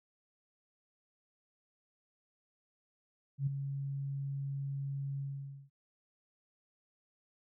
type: tone with ADSR envelope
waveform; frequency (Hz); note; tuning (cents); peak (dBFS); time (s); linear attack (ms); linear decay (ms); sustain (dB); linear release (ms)
sine; 138.59; C#3; 0; -27; 3.38-5.7; 88; 10; -8; 510
effects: none